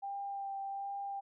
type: tone with vibrato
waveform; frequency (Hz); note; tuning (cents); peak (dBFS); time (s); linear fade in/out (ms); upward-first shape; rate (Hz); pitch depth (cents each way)
sine; 792; G5; +18; -37; 0.02-1.21; 20; sine; 1.3; 14
effects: none